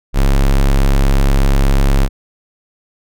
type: tone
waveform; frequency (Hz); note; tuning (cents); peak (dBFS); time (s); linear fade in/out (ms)
square; 34.16; C#1; -25; -9; 0.13-2.09; 50
effects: none